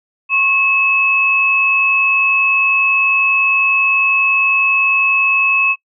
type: tone pair together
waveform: sine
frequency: 1087.8 / 2590 Hz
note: C#6 / E7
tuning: -33 / -31 cents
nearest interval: octave + minor third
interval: 1502 cents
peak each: -20 / -11 dBFS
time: 0.29-5.76 s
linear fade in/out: 50 ms
effects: noise-tail reverb RT60 0.1 s tail -25 dB re dry